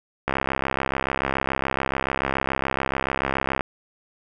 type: click train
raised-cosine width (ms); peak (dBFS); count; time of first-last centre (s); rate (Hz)
0.5; -7; 224; 0.28-3.608; 67
effects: none